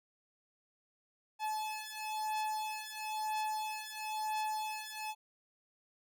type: beating tone pair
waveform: 45% pulse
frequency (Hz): 861 / 862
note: A5 / A5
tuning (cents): -38 / -36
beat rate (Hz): 1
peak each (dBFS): -39 / -39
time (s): 1.39-5.15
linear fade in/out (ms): 50
effects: none